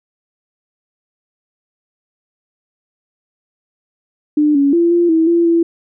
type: tone with pitch steps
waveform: sine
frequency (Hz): 299 / 280.8 / 340.4 / 345.2 / 323.8 / 340.1 / 335.5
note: D4 / C#4 / F4 / F4 / E4 / F4 / E4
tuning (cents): +31 / +22 / -44 / -20 / -31 / -46 / +31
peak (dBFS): -9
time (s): 4.37-5.63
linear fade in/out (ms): 5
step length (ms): 180
effects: none